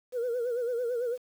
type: tone with vibrato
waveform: sine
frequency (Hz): 482.5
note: B4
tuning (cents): -40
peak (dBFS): -26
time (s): 0.12-1.18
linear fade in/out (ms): 50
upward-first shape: sine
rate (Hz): 9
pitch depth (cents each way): 83
effects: tanh soft clip ceiling -25 dBFS + 9-bit